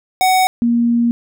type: tone pair in turn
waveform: square / sine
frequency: 747 / 235.8 Hz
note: F#5 / A#3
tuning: +16 / +20 cents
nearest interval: octave + minor sixth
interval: 1996 cents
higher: first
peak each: -11 dBFS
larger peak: neither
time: 0.21-0.47 / 0.62-1.11 s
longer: second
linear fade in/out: 0 ms
effects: none